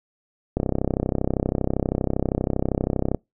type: click train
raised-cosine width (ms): 2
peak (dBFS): -8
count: 85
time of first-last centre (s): 0.57-3.147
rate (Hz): 32.6
effects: noise-tail reverb RT60 0.2 s tail -26 dB re dry